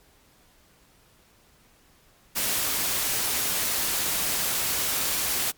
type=noise; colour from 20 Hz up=white; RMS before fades=-26 dBFS; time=2.35-5.52 s; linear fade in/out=20 ms; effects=pink hiss -59 dBFS RMS until 5.57 s + MP3 96 kbps